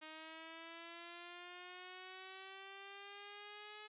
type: linear sweep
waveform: 5% pulse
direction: up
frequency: 311.1 to 425.3 Hz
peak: -39 dBFS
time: 0.01-3.88 s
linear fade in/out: 20 ms
effects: resampled to 8000 Hz